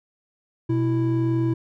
triangle tone pair together, 123.5 / 329.7 Hz, B2 / E4, 0 / 0 cents, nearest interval octave + perfect fourth, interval 1700 cents, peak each -20 dBFS, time 0.69-1.54 s, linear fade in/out 10 ms, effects none

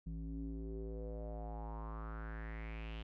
square tone with low-pass filter sweep, 55 Hz, A1, in tune, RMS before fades -44 dBFS, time 0.06-3.03 s, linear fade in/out 10 ms, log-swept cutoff 200 to 3100 Hz, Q 5, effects none

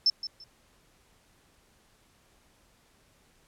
sine tone with echo, 5300 Hz, E8, 9 cents sharp, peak -19 dBFS, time 0.06-0.1 s, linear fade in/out 2 ms, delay 170 ms, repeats 2, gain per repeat -13 dB, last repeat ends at 0.44 s, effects pink hiss -64 dBFS RMS until 3.47 s + low-pass 12000 Hz 12 dB/octave

